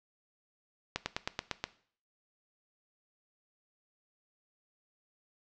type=slowing click train; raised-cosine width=0.2 ms; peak=-14 dBFS; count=7; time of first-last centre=0.96-1.64 s; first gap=100 ms; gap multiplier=1.05; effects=noise-tail reverb RT60 0.5 s tail -17 dB re dry + low-pass 6000 Hz 12 dB/octave